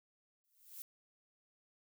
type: noise with exponential growth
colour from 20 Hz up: violet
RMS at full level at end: -45 dBFS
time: 0.44-0.82 s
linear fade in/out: 0 ms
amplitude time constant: 82 ms
effects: none